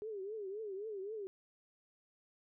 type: tone with vibrato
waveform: sine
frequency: 410 Hz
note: G#4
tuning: 22 cents flat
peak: -40 dBFS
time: 0.02-1.27 s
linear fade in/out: 0 ms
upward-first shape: triangle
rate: 3.8 Hz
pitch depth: 170 cents each way
effects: none